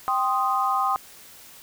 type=chord; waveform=sine; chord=C minor; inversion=second; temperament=equal; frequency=784 / 1046.5 / 1244.5 Hz; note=G5 / C6 / Eb6; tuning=0 / 0 / 0 cents; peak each=-25 / -25 / -24 dBFS; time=0.08-0.96 s; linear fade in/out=0 ms; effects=white hiss -47 dBFS RMS until 1.62 s